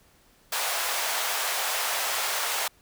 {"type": "high-pass noise", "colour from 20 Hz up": "pink", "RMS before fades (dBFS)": -28, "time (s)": [0.52, 2.68], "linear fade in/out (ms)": 5, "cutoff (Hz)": 640, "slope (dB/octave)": 24, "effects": ["pink hiss -60 dBFS RMS until 2.81 s"]}